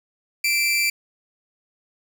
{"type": "tone with amplitude modulation", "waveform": "sawtooth", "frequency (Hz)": 2349, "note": "D7", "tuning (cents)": 0, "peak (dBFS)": -13, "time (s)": [0.44, 0.9], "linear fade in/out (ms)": 5, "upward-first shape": "sine", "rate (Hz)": 277, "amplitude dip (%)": 45, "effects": []}